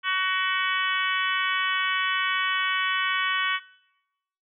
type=harmonic tone; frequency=374.9 Hz; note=F#4; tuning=23 cents sharp; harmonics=3 / 4 / 5 / 6 / 7 / 8 / 9; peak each=-28 / -28 / -30 / -31 / -35 / -30 / -37 dBFS; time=0.03-3.6 s; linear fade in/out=50 ms; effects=noise-tail reverb RT60 0.9 s tail -21 dB re dry